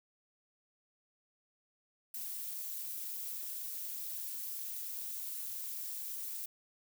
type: noise with amplitude modulation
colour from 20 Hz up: violet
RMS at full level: -38 dBFS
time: 2.14-6.46 s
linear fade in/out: 5 ms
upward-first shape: sine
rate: 276 Hz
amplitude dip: 75%
effects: none